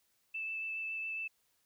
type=tone with vibrato; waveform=sine; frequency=2637 Hz; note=E7; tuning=in tune; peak=-36 dBFS; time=0.34-1.28 s; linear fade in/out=10 ms; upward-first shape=triangle; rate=7.2 Hz; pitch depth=12 cents each way; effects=white hiss -75 dBFS RMS until 1.65 s